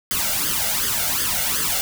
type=noise with flanger; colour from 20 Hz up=white; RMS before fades=-22 dBFS; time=0.11-1.81 s; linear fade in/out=0 ms; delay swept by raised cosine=0.61 to 1.44 ms; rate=2.7 Hz; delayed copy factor=+0.75; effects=none